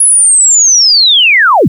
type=linear sweep; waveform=sine; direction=down; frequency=10548 to 94.3 Hz; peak=-3 dBFS; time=0-1.68 s; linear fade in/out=5 ms; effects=7-bit